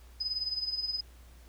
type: tone with tremolo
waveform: sine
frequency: 5020 Hz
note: D#8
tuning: 15 cents sharp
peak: -28 dBFS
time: 0.2-1.01 s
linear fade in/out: 10 ms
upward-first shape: sine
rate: 19 Hz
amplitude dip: 70%
effects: added 60 Hz sine -51 dBFS peak until 1.48 s + pink hiss -61 dBFS RMS until 1.48 s